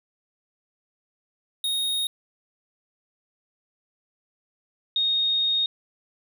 square / sine tone pair in turn, 3729 / 3716 Hz, A#7 / A#7, 0 / -6 cents, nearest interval unison, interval 6 cents, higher first, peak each -24 / -20 dBFS, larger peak second, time 1.64-2.07 / 4.96-5.66 s, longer second, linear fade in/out 2 ms, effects none

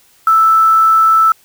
sine tone with quantisation, 1318.5 Hz, E6, in tune, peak -6 dBFS, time 0.27-1.32 s, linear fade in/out 2 ms, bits 5, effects white hiss -50 dBFS RMS until 1.44 s

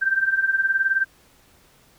sine tone with tremolo, 1568 Hz, G6, in tune, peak -14 dBFS, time 0.01-1.05 s, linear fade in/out 20 ms, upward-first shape triangle, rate 19 Hz, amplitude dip 85%, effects pink hiss -56 dBFS RMS until 1.98 s

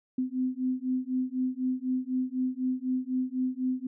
sine beating tone pair, 254.2 / 258.2 Hz, C4 / C4, -50 / -23 cents, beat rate 4 Hz, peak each -30 / -30 dBFS, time 0.18-3.87 s, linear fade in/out 5 ms, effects none

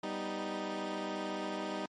15% pulse chord, G augmented, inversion none, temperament equal, 196 / 246.9 / 311.1 Hz, G3 / B3 / D#4, 0 / 0 / 0 cents, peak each -33 / -38 / -32 dBFS, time 0.03-1.86 s, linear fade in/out 5 ms, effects low-pass 5000 Hz 12 dB/octave + MP3 48 kbps

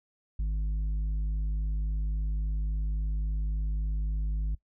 sine tone with tanh clipping, 51.8 Hz, G#1, 4 cents flat, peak -28 dBFS, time 0.39-4.55 s, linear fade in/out 5 ms, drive 6 dB, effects noise-tail reverb RT60 0.1 s tail -20 dB re dry

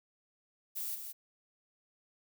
violet noise with echo, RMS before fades -38 dBFS, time 0.75-0.96 s, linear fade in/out 20 ms, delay 170 ms, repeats 1, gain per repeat -6 dB, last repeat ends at 1.13 s, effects none

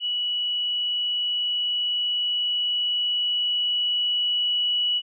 sine tone with level ramp, 2939 Hz, F#7, 12 cents flat, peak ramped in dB -23 to -20 dBFS, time 0-5.02 s, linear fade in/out 50 ms, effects none

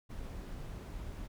brown noise, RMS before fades -43 dBFS, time 0.09-1.28 s, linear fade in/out 20 ms, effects none

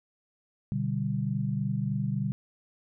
sine chord, G major, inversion first, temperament equal, 123.47 / 146.83 / 196 Hz, B2 / D3 / G3, 0 / 0 / 0 cents, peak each -31 dBFS, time 0.72-2.32 s, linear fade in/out 0 ms, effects none

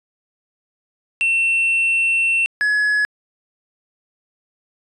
triangle tone pair in turn, 2700 / 1692.1 Hz, E7 / G#6, +41 / +32 cents, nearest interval minor sixth, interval 809 cents, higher first, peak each -13 dBFS, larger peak neither, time 1.21-2.46 / 2.61-3.05 s, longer first, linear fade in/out 0 ms, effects resampled to 24000 Hz

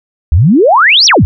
sine exponential two-way sweep, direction up then down, 67 to 5920 to 67 Hz, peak -3 dBFS, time 0.32-1.25 s, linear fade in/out 0 ms, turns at 1.06 s, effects none

